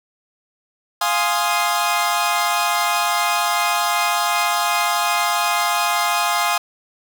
sawtooth chord, F minor seventh, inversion none, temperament equal, 698.5 / 830.6 / 1046.5 / 1244.5 Hz, F5 / Ab5 / C6 / Eb6, 0 / 0 / 0 / 0 cents, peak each -19 dBFS, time 1.01-6.58 s, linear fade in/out 5 ms, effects none

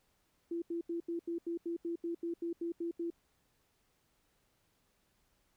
sine tone bursts, 338.4 Hz, E4, 45 cents sharp, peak -34 dBFS, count 14, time 0.51-3.103 s, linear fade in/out 5 ms, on 110 ms, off 81 ms, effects pink hiss -75 dBFS RMS until 5.56 s

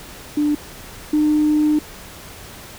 sine tone pair in turn, 296.3 / 302.4 Hz, D4 / D#4, +15 / -49 cents, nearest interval unison, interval 36 cents, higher second, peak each -14 / -12 dBFS, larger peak second, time 0.37-0.55 / 1.13-1.79 s, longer second, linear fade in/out 5 ms, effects tanh soft clip ceiling -9 dBFS + pink hiss -38 dBFS RMS until 2.78 s

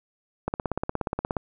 click train, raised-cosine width 1 ms, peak -12 dBFS, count 16, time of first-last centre 0.48-1.368 s, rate 16.9 Hz, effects none

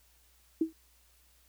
sine tone with exponential decay, 322.1 Hz, E4, 40 cents flat, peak -21 dBFS, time 0.61-0.73 s, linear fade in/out 5 ms, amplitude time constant 26 ms, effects added 60 Hz sine -66 dBFS peak until 1.48 s + white hiss -66 dBFS RMS until 1.48 s

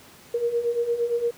sine beating tone pair, 466.2 / 474.9 Hz, A#4 / A#4, 0 / +32 cents, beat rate 8.7 Hz, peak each -28 / -23 dBFS, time 0.34-1.31 s, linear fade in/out 5 ms, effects pink hiss -49 dBFS RMS until 1.37 s + high-pass 100 Hz 12 dB/octave

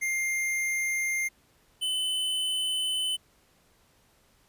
square tone pair in turn, 2110 / 3027 Hz, C7 / F#7, +14 / +39 cents, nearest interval tritone, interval 625 cents, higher second, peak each -27 dBFS, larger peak neither, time 0.01-1.29 / 1.81-3.17 s, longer second, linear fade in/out 20 ms, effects pink hiss -64 dBFS RMS until 4.48 s + resampled to 32000 Hz

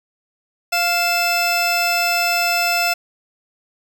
25% pulse tone pair together, 698.5 / 2639 Hz, F5 / E7, 0 / +1 cents, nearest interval octave + major seventh, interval 2301 cents, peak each -15 dBFS, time 0.72-2.94 s, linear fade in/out 10 ms, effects none

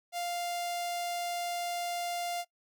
sawtooth tone with notch filter, 698.5 Hz, F5, in tune, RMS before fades -35 dBFS, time 0.12-2.45 s, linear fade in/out 50 ms, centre 1500 Hz, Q 2, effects noise-tail reverb RT60 0.1 s tail -20 dB re dry

